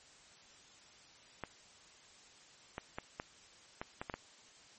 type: clicks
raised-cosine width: 0.5 ms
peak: -24 dBFS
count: 8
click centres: 1.437 / 2.781 / 2.985 / 3.199 / 3.815 / 4.015 / 4.098 / 4.14 s
effects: white hiss -60 dBFS RMS until 4.78 s + MP3 32 kbps